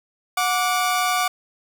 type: tone pair together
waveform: sawtooth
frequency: 730 / 1166.2 Hz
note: F#5 / D6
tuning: -24 / -13 cents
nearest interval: minor sixth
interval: 811 cents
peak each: -18 dBFS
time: 0.37-1.28 s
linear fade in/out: 5 ms
effects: none